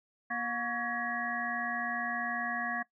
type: harmonic tone with a mistuned harmonic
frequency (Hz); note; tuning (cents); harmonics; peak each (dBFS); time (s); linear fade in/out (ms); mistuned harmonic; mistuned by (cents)
238.7; A#3; +41; 1 / 3 / 5 / 7 / 8; -41 / -38 / -39 / -35 / -39; 0.3-2.83; 10; 5; -100
effects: noise-tail reverb RT60 0.1 s tail -19 dB re dry